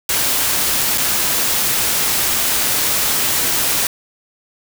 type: noise with dropouts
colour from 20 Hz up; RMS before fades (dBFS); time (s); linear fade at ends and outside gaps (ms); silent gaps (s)
white; -17; 0.09-3.87; 2; 0.976-0.98
effects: none